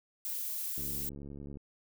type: noise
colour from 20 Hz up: violet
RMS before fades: -37 dBFS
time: 0.25-1.09 s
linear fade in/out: 0 ms
type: click train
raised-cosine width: 3 ms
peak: -33 dBFS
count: 57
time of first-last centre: 0.78-1.571 s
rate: 70.8 Hz
effects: none